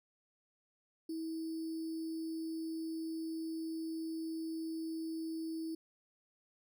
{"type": "tone with sample-and-hold", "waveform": "sine", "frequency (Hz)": 323.1, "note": "E4", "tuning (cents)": -35, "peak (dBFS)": -37, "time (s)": [1.09, 5.75], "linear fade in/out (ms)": 5, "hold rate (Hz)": 4900, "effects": []}